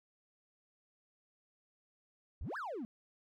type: exponential two-way sweep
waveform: triangle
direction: up then down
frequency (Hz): 49.18 to 1774 to 206.3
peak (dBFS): -36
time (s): 2.41-2.85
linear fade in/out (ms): 0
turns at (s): 2.57
effects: tanh soft clip ceiling -34 dBFS